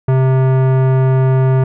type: tone with tanh clipping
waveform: sine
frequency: 131.2 Hz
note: C3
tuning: 5 cents sharp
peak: -11 dBFS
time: 0.08-1.64 s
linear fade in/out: 5 ms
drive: 18 dB
effects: none